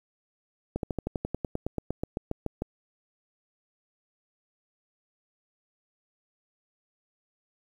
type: slowing click train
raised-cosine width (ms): 2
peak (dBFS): -16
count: 18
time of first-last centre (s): 0.76-2.621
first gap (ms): 72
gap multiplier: 1.05
effects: 9-bit